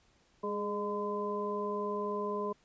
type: harmonic tone with a mistuned harmonic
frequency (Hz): 204.1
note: G#3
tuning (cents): -30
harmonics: 1 / 2 / 3 / 5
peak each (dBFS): -40 / -35 / -41 / -37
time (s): 0.43-2.53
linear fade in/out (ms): 10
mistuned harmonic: 2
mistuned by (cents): +31
effects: pink hiss -68 dBFS RMS until 2.64 s + resampled to 16000 Hz